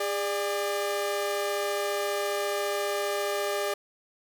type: tone pair together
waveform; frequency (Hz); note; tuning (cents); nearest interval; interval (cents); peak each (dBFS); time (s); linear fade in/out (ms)
sawtooth; 406.9 / 593; G#4 / D5; -35 / +17; perfect fifth; 652; -26; 0-3.74; 5
effects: none